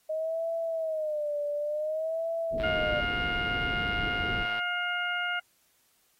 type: tone with vibrato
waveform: sine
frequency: 622.3 Hz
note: D#5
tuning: in tune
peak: -28 dBFS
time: 0.09-3.01 s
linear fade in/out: 10 ms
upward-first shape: sine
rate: 0.55 Hz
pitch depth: 110 cents each way
type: low-pass noise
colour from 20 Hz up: pink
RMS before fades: -36 dBFS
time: 2.5-4.47 s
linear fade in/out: 50 ms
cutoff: 500 Hz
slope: 96 dB/octave
type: click train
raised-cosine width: 0.3 ms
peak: -26 dBFS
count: 216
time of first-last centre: 2.6-4.591 s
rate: 108 Hz
type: harmonic tone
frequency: 710 Hz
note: F5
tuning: 28 cents sharp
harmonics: 1 / 2 / 3 / 4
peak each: -36 / -30 / -36 / -36 dBFS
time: 2.63-5.4 s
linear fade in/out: 10 ms
effects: white hiss -68 dBFS RMS until 6.19 s + AAC 48 kbps